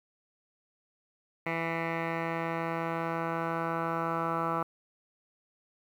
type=tone with low-pass filter sweep; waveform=10% pulse; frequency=165.6 Hz; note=E3; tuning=8 cents sharp; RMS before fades=-32 dBFS; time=1.46-4.63 s; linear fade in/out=5 ms; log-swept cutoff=2000 to 1300 Hz; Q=6.4; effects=10-bit